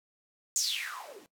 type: noise with band-pass filter sweep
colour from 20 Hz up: blue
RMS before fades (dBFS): -35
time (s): 0.56-1.26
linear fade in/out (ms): 0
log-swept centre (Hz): 7200 to 260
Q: 7.7
effects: noise-tail reverb RT60 0.1 s tail -17 dB re dry